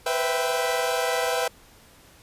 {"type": "chord", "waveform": "sawtooth", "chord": "C major seventh", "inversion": "third", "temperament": "equal with one note detuned", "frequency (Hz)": [493.9, 514.3, 659.3, 784], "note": ["B4", "C5", "E5", "G5"], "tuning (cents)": [0, -30, 0, 0], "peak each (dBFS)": [-23, -28, -24, -25], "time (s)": [0.06, 1.48], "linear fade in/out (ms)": 5, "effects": ["pink hiss -53 dBFS RMS until 2.22 s", "resampled to 32000 Hz"]}